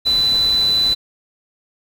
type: tone in noise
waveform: sine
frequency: 3994 Hz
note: B7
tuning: 19 cents sharp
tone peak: -13 dBFS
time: 0.05-0.95 s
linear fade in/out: 20 ms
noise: pink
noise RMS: -31 dBFS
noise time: 0.05-0.95 s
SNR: +15 dB
effects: none